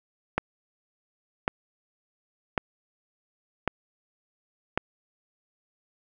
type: click train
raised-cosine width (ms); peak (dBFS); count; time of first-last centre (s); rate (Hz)
0.5; -8; 5; 0.38-4.776; 0.91
effects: none